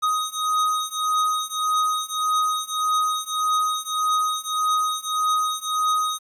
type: beating tone pair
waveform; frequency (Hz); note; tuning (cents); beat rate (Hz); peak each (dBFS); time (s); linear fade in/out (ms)
square; 1251 / 1252.7; D#6 / D#6; +9 / +11; 1.7; -25 / -24; 0.02-6.19; 20
effects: low-pass 12000 Hz 12 dB/octave + 9-bit